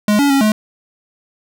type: tone with pitch steps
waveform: square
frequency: 209.2 / 283.6 / 274.9 / 214.1 Hz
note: G#3 / C#4 / C#4 / A3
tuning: +13 / +40 / -14 / -47 cents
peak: -11 dBFS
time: 0.08-0.52 s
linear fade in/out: 2 ms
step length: 110 ms
effects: none